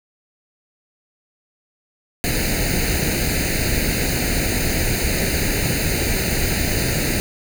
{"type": "noise with comb filter", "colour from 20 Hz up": "pink", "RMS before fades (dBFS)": -20, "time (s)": [2.24, 7.2], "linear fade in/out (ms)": 0, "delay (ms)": 0.45, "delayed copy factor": 0.85, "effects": []}